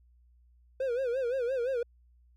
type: tone with vibrato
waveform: triangle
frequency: 503 Hz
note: B4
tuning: 32 cents sharp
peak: -26 dBFS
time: 0.8-1.83 s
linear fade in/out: 5 ms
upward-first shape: sine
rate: 5.8 Hz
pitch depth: 130 cents each way
effects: added 60 Hz sine -59 dBFS peak until 2.36 s